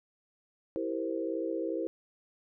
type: chord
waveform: sine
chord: C dominant seventh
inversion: first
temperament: equal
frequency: 329.6 / 392 / 466.2 / 523.3 Hz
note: E4 / G4 / Bb4 / C5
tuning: 0 / 0 / 0 / 0 cents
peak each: -34 / -38 / -37 / -37 dBFS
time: 0.76-1.87 s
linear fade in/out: 0 ms
effects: none